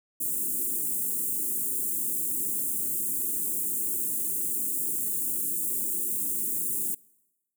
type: band-stop noise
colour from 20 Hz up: white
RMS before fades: -29 dBFS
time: 0.2-6.95 s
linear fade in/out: 10 ms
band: 390 to 7700 Hz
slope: 48 dB/octave
effects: noise-tail reverb RT60 1.0 s tail -24 dB re dry + high-pass 200 Hz 12 dB/octave